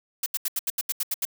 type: noise bursts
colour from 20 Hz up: blue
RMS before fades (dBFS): -26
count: 10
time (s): 0.23-1.252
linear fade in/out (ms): 5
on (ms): 32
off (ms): 78
effects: none